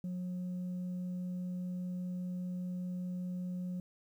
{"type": "tone", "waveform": "sine", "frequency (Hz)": 180.5, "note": "F#3", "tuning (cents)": -43, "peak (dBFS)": -33, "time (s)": [0.04, 3.8], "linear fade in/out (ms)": 2, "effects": ["tanh soft clip ceiling -35 dBFS", "11-bit"]}